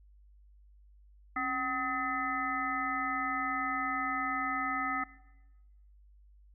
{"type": "harmonic tone with a mistuned harmonic", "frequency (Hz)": 254.2, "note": "C4", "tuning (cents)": -50, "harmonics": [1, 3, 5, 7, 8], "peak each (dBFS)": [-39, -38, -33, -41, -37], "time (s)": [1.36, 5.04], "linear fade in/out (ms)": 5, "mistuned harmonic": 1, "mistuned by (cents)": 110, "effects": ["noise-tail reverb RT60 1.0 s tail -18 dB re dry", "added 50 Hz sine -56 dBFS peak until 6.54 s"]}